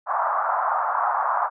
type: band-pass noise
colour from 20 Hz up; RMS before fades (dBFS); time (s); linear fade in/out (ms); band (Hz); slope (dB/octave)
white; -23; 0.06-1.5; 50; 680 to 1300; 48
effects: none